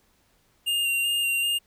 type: tone with vibrato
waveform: square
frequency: 2794 Hz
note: F7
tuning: in tune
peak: -23 dBFS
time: 0.66-1.59 s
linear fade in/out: 20 ms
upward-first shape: square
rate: 2.6 Hz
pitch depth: 16 cents each way
effects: pink hiss -65 dBFS RMS until 1.66 s